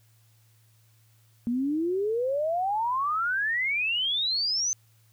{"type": "exponential sweep", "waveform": "sine", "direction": "up", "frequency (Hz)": [230.9, 6272], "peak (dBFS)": -24, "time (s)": [1.47, 4.73], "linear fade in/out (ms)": 0, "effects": ["added 111 Hz sine -59 dBFS peak until 5.12 s", "white hiss -66 dBFS RMS until 5.12 s"]}